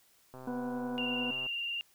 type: click train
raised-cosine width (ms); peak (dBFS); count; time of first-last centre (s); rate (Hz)
1; -34; 146; 0.34-1.464; 129
type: harmonic tone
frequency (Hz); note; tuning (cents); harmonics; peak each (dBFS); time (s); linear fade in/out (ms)
246.9; B3; 0; 1 / 2 / 3 / 4 / 6; -35 / -41 / -45 / -47 / -51; 0.47-1.31; 5
type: tone with vibrato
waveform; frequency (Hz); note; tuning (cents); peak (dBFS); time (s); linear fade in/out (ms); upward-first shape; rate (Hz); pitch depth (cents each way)
sine; 2794; F7; 0; -33; 0.98-1.81; 0; sine; 20; 34
effects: white hiss -66 dBFS RMS until 1.94 s